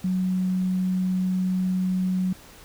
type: tone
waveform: sine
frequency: 185 Hz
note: F#3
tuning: in tune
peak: -21 dBFS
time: 0.04-2.33 s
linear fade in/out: 5 ms
effects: pink hiss -48 dBFS RMS until 2.64 s